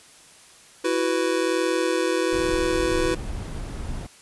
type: chord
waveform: square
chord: E suspended second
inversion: none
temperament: just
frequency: 329.6 / 370.8 / 494.4 Hz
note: E4 / F#4 / B4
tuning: 0 / +4 / +2 cents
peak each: -26 dBFS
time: 0.84-3.15 s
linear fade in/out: 10 ms
type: noise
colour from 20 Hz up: brown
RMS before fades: -31 dBFS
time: 2.32-4.07 s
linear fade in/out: 10 ms
effects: white hiss -50 dBFS RMS until 4.21 s + resampled to 24000 Hz